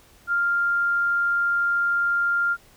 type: tone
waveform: sine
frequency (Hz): 1396.9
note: F6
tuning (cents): 0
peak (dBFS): -19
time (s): 0.27-2.57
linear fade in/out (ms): 50
effects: pink hiss -54 dBFS RMS until 2.76 s